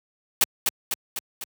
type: noise with echo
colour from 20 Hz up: white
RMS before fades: -18 dBFS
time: 0.41-0.44 s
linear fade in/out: 2 ms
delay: 250 ms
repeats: 4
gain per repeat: -4 dB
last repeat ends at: 1.44 s
effects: high-pass 100 Hz 12 dB/octave